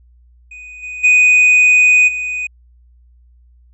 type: tone with level steps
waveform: triangle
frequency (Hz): 2489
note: D#7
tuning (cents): 0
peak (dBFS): -30 / -23 / -5 / -17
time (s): 0.51-2.47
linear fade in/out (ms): 5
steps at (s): 0.82 / 1.03 / 2.07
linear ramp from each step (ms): 20
effects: added 60 Hz sine -45 dBFS peak until 3.73 s + resampled to 22050 Hz